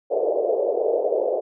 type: band-pass noise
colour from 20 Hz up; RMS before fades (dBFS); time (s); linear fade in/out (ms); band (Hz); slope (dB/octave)
pink; -22; 0.1-1.41; 20; 410 to 640; 48
effects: none